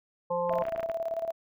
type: harmonic tone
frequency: 174.61 Hz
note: F3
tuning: in tune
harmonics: 1 / 3 / 5 / 6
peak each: -40 / -28 / -33 / -35 dBFS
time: 0.3-0.63 s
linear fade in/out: 10 ms
type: clicks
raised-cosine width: 0.5 ms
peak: -23 dBFS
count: 11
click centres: 0.495 / 0.537 / 0.586 / 0.622 / 0.653 / 0.684 / 0.723 / 0.761 / 0.796 / 0.83 / 0.898 s
type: tone with tremolo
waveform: sine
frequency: 662 Hz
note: E5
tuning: 7 cents sharp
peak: -27 dBFS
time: 0.5-1.32 s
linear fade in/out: 10 ms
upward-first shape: square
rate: 18 Hz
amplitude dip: 65%
effects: none